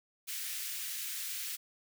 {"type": "high-pass noise", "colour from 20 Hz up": "white", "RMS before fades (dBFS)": -39, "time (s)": [0.27, 1.57], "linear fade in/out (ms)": 20, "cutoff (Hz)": 1700, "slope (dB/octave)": 24, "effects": []}